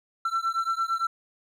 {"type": "beating tone pair", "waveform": "triangle", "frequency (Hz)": [1341, 1349.8], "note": ["E6", "E6"], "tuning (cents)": [29, 41], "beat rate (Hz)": 8.8, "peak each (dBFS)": -26, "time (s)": [0.25, 1.07], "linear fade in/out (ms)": 5, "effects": []}